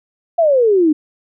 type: exponential sweep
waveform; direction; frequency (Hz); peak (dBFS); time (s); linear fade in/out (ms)
sine; down; 698.5 to 293.7; -9; 0.38-0.93; 10
effects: none